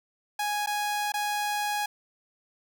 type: tone with dropouts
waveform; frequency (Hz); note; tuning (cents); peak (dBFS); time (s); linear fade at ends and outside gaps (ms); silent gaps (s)
sawtooth; 830; G#5; -1; -23; 0.39-1.86; 5; 0.662-0.671 / 1.121-1.139
effects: none